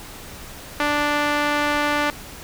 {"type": "tone with band-pass filter", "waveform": "sawtooth", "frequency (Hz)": 293.7, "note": "D4", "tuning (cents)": 0, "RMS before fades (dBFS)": -21, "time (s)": [0.8, 2.1], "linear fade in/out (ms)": 0, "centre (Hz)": 1600, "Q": 0.84, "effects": ["pink hiss -38 dBFS RMS until 2.43 s"]}